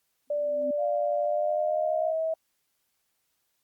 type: tone with exponential growth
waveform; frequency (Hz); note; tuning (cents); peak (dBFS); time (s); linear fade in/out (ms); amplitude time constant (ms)
sine; 260; C4; -11; -30; 0.27-0.71; 5; 95
type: tone with pitch glide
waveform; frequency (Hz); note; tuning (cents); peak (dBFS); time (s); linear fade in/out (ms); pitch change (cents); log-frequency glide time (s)
sine; 587.3 to 644.2; D5 to E5; 0 to -40; -25; 0.3-2.34; 5; +160; 1.18-2.21
type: tone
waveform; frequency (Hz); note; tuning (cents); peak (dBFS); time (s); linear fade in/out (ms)
sine; 698.5; F5; 0; -29; 0.77-2.14; 50
effects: white hiss -75 dBFS RMS until 3.63 s + Opus 48 kbps